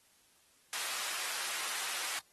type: high-pass noise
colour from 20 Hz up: pink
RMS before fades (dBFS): -38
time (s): 0.73-2.19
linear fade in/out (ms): 0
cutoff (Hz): 1200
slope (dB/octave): 12
effects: white hiss -67 dBFS RMS until 2.32 s + AAC 32 kbps